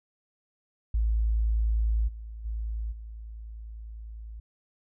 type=tone with level steps; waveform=sine; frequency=55 Hz; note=A1; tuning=in tune; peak=-22 / -37 / -29 / -38 dBFS; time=0.94-4.4 s; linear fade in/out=5 ms; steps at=2.07 / 2.44 / 2.91 s; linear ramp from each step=20 ms; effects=none